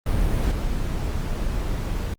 brown noise with level steps, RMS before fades -21 / -25 dBFS, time 0.06-2.14 s, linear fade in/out 5 ms, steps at 0.51 s, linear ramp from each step 5 ms, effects Opus 32 kbps

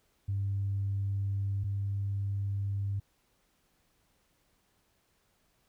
sine tone pair in turn, 99 / 99.52 Hz, G2 / G2, +18 / +27 cents, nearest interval unison, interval 9 cents, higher second, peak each -28 / -29 dBFS, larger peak first, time 0.28-1.64 / 1.64-3 s, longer neither, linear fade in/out 10 ms, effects tanh soft clip ceiling -24 dBFS + pink hiss -72 dBFS RMS until 5.68 s

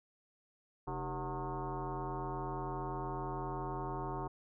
sine tone with frequency modulation, 388.6 Hz, G4, 15 cents flat, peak -36 dBFS, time 0.87-4.28 s, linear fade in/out 10 ms, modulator 174 Hz, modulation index 4.1, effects none

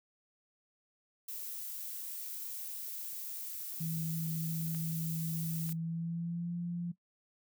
violet noise, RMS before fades -42 dBFS, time 1.28-5.73 s, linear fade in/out 5 ms
sine tone with pitch glide, 162.5 to 173.16 Hz, E3 to F3, -24 to -14 cents, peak -34 dBFS, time 3.8-6.92 s, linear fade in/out 10 ms, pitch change +110 cents, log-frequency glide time 5.65-6.55 s
clicks, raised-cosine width 0.3 ms, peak -36 dBFS, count 2, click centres 4.748 / 5.693 s
effects noise-tail reverb RT60 0.1 s tail -17 dB re dry

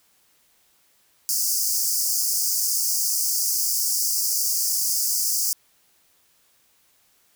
pink high-pass noise, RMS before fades -23 dBFS, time 1.29-5.53 s, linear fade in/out 0 ms, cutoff 4800 Hz, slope 96 dB/octave, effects white hiss -62 dBFS RMS until 7.35 s

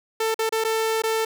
sawtooth tone with dropouts, 445 Hz, A4, 20 cents sharp, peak -17 dBFS, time 0.2-1.25 s, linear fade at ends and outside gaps 5 ms, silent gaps 0.344-0.39 / 0.493-0.523 / 0.64-0.647 / 1.021-1.036 s, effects none

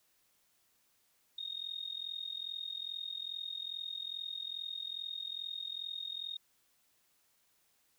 sine tone with amplitude modulation, 3714 Hz, A#7, 7 cents flat, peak -35 dBFS, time 1.38-6.37 s, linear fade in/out 5 ms, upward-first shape sine, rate 42.4 Hz, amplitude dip 85%, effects white hiss -73 dBFS RMS until 7.98 s

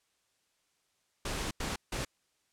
pink noise bursts at uneven times, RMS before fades -35 dBFS, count 3, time 1.25-1.51 / 1.6-1.76 / 1.92-2.05 s, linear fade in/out 5 ms, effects white hiss -75 dBFS RMS until 2.52 s + low-pass 9000 Hz 12 dB/octave

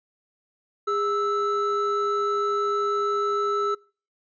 triangle tone pair together, 408.4 / 1314.7 Hz, G#4 / E6, -29 / -5 cents, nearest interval octave + minor sixth, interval 2024 cents, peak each -24 / -22 dBFS, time 0.87-3.75 s, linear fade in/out 10 ms, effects noise-tail reverb RT60 0.4 s tail -25 dB re dry + resampled to 16000 Hz

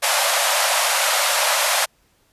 pink band-pass noise, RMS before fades -19 dBFS, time 0.02-1.86 s, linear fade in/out 20 ms, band 540 to 13000 Hz, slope 96 dB/octave, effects pink hiss -61 dBFS RMS until 2.32 s + resampled to 32000 Hz

